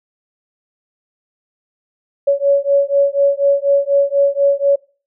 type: beating tone pair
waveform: sine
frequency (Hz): 559 / 563.1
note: C#5 / C#5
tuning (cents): +14 / +27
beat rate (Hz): 4.1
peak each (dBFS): -14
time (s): 2.27-4.76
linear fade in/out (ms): 10
effects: noise-tail reverb RT60 0.4 s tail -24 dB re dry